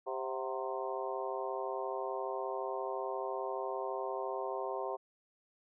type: harmonic tone with a mistuned harmonic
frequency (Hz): 131.6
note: C3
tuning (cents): +10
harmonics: 3 / 4 / 5 / 6 / 7 / 8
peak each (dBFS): -40 / -41 / -42 / -43 / -43 / -44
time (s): 0.06-4.97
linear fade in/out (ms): 20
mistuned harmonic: 6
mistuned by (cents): -83
effects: none